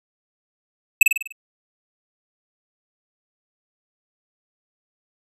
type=tone with echo; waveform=square; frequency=2608 Hz; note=E7; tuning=19 cents flat; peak=-6 dBFS; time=1.01-1.03 s; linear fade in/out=5 ms; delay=49 ms; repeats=6; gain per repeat=-5 dB; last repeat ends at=1.324 s; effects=resampled to 32000 Hz